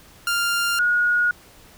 sawtooth / sine tone pair in turn, 1396.9 / 1445.3 Hz, F6 / F#6, 0 / -41 cents, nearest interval minor second, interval 59 cents, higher second, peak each -16 dBFS, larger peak neither, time 0.27-0.79 / 0.79-1.31 s, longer neither, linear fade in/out 2 ms, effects pink hiss -49 dBFS RMS until 1.77 s

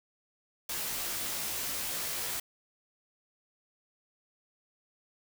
white noise with comb filter, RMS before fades -35 dBFS, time 0.69-2.4 s, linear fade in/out 5 ms, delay 16 ms, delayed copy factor -0.65, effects none

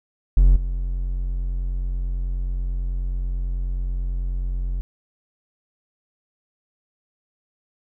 triangle tone with level steps, 44.62 Hz, F1, 38 cents sharp, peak -8 / -20 dBFS, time 0.37-4.81 s, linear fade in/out 0 ms, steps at 0.56 s, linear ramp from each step 5 ms, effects none

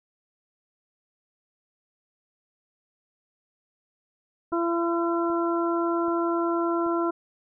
harmonic tone, 338.7 Hz, E4, 47 cents sharp, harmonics 1 / 2 / 3 / 4, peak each -24 / -31 / -31 / -31 dBFS, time 4.52-7.11 s, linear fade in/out 10 ms
click train, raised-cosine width 2 ms, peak -33 dBFS, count 4, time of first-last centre 4.52-6.864 s, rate 1.28 Hz
effects none

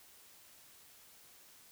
silence, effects white hiss -60 dBFS RMS until 1.71 s

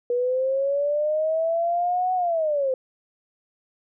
sine linear two-way sweep, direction up then down, 480.9 to 744 to 510 Hz, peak -20 dBFS, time 0.1-2.74 s, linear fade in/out 2 ms, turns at 2.14 s, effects none

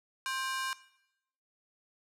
sawtooth ring-modulated tone, 1318.5 Hz, E6, in tune, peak -26 dBFS, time 0.26-0.73 s, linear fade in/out 0 ms, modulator 265 Hz, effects noise-tail reverb RT60 0.8 s tail -18 dB re dry + low-pass 11000 Hz 12 dB/octave

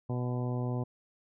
harmonic tone with a mistuned harmonic, 123.6 Hz, B2, 2 cents sharp, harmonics 1 / 2 / 3 / 4 / 5 / 6 / 7 / 8, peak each -31 / -37 / -41 / -43 / -45 / -47 / -48 / -49 dBFS, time 0.09-0.84 s, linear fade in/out 10 ms, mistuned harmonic 8, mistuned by +32 cents, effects none

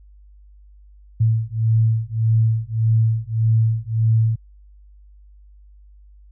sine beating tone pair, 111.2 / 112.9 Hz, A2 / A2, +19 / +45 cents, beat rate 1.7 Hz, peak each -18 dBFS, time 1.2-4.36 s, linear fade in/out 10 ms, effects added 50 Hz sine -44 dBFS peak until 6.31 s

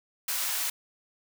white high-pass noise, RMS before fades -30 dBFS, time 0.28-0.7 s, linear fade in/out 5 ms, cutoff 860 Hz, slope 12 dB/octave, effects none

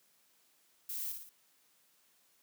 violet noise with echo, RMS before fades -40 dBFS, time 0.89-1.12 s, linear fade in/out 5 ms, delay 58 ms, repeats 3, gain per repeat -5 dB, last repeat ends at 1.294 s, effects white hiss -70 dBFS RMS until 2.42 s + high-pass 150 Hz 12 dB/octave

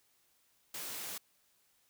white high-pass noise, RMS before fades -42 dBFS, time 0.74-1.18 s, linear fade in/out 5 ms, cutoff 150 Hz, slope 12 dB/octave, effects white hiss -72 dBFS RMS until 1.89 s

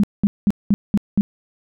sine tone bursts, 203.5 Hz, G#3, 35 cents flat, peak -11 dBFS, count 6, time 0-1.21 s, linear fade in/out 0 ms, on 35 ms, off 200 ms, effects none

